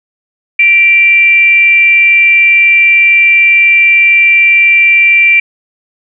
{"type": "tone with frequency modulation", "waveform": "sine", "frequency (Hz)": 2349, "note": "D7", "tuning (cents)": 0, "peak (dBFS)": -3, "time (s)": [0.59, 5.4], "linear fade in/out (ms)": 5, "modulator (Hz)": 420, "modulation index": 0.27, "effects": []}